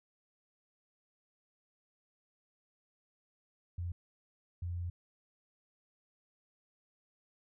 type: tone bursts at uneven times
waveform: sine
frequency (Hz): 87.31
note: F2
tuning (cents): 0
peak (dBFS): -35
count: 2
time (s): 3.78-3.92 / 4.62-4.9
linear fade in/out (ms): 5
effects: none